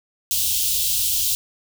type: band-stop noise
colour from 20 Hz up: white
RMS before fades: -21 dBFS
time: 0.31-1.35 s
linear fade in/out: 0 ms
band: 110 to 2900 Hz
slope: 48 dB/octave
effects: none